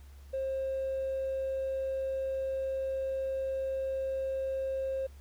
sine tone with hard clipping, 533 Hz, C5, 32 cents sharp, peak -31 dBFS, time 0.33-5.07 s, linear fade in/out 10 ms, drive 1 dB, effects added 69 Hz sine -48 dBFS peak until 5.2 s + pink hiss -63 dBFS RMS until 5.2 s

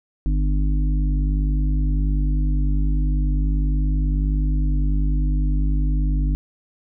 harmonic tone with a mistuned harmonic, 50.2 Hz, G1, 42 cents sharp, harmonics 1 / 3 / 5 / 6, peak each -17 / -27 / -31 / -33 dBFS, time 0.26-6.35 s, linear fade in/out 0 ms, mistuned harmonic 3, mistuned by -16 cents, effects none

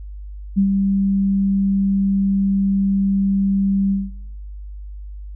sine tone with ADSR envelope, 196 Hz, G3, in tune, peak -11 dBFS, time 0.56-4.11 s, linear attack 23 ms, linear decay 83 ms, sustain -4 dB, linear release 200 ms, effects noise-tail reverb RT60 1.0 s tail -23 dB re dry + added 50 Hz sine -30 dBFS peak until 5.35 s

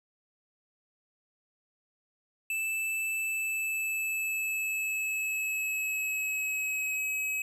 square tone with pitch glide, 2637 to 2550 Hz, E7 to D#7, 0 to +42 cents, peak -30 dBFS, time 2.5-7.42 s, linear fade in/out 2 ms, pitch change -58 cents, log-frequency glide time 3.18-7.01 s, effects none

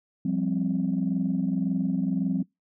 sine chord, F suspended second, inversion none, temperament just, 174.61 / 196.44 / 261.9 Hz, F3 / G3 / C4, 0 / +4 / +2 cents, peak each -27 dBFS, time 0.25-2.43 s, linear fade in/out 5 ms, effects noise-tail reverb RT60 0.2 s tail -26 dB re dry + tanh soft clip ceiling -16 dBFS

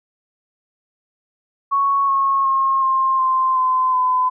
sine tone with pitch steps, 1108.7 / 1092.2 / 1075.9 / 1059.9 / 1044.1 / 1028.5 / 1013.2 Hz, C#6 / C#6 / C6 / C6 / C6 / C6 / B5, 0 / -26 / +48 / +22 / -4 / -30 / +44 cents, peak -14 dBFS, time 1.71-4.3 s, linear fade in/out 20 ms, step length 370 ms, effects none

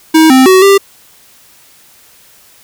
square tone with pitch steps, 318.3 / 261 / 375.1 / 395 Hz, D#4 / C4 / F#4 / G4, +39 / -4 / +24 / +13 cents, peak -3 dBFS, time 0.14-0.78 s, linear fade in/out 10 ms, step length 160 ms, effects white hiss -43 dBFS RMS until 2.63 s

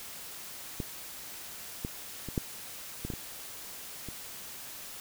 clicks, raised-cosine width 3 ms, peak -20 / -20 / -25 / -15 / -22 / -22 / -26 / -27 dBFS, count 8, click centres 0.802 / 1.849 / 2.287 / 2.378 / 3.05 / 3.102 / 3.137 / 4.087 s, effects white hiss -44 dBFS RMS until 5 s

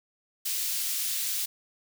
white high-pass noise, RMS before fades -30 dBFS, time 0.45-1.46 s, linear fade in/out 10 ms, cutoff 2900 Hz, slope 12 dB/octave, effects none

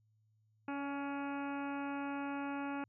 harmonic tone with a mistuned harmonic, 280.8 Hz, C#4, 22 cents sharp, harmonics 1 / 2 / 3 / 4 / 5 / 6 / 7 / 8 / 9 / 10, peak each -39 / -49 / -44 / -50 / -48 / -54 / -62 / -57 / -53 / -62 dBFS, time 0.68-2.84 s, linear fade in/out 2 ms, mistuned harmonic 2, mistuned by +16 cents, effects added 108 Hz sine -70 dBFS peak until 2.88 s

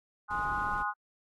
sine chord, Ab dominant seventh, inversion none, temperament equal with one note detuned, 830.6 / 1046.5 / 1244.5 / 1457.9 Hz, Ab5 / C6 / Eb6 / Gb6, 0 / 0 / 0 / -26 cents, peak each -35 dBFS, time 0.28-0.94 s, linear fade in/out 50 ms
brown noise, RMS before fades -43 dBFS, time 0.3-0.83 s, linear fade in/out 10 ms
effects AAC 32 kbps

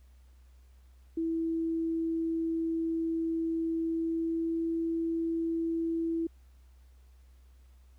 sine tone with pitch glide, 327.9 to 330.2 Hz, E4 to E4, -9 to +3 cents, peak -28 dBFS, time 1.17-6.27 s, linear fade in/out 5 ms, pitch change +12 cents, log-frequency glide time 3.81-4.7 s, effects added 63 Hz sine -54 dBFS peak until 7.98 s + pink hiss -71 dBFS RMS until 7.98 s

